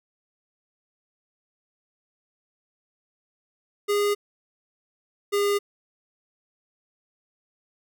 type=tone pair in turn; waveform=square; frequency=410 / 406.2 Hz; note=G#4 / G#4; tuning=-22 / -38 cents; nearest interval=unison; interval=16 cents; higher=first; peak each=-21 dBFS; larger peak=neither; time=3.88-4.15 / 5.32-5.59 s; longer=neither; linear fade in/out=20 ms; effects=none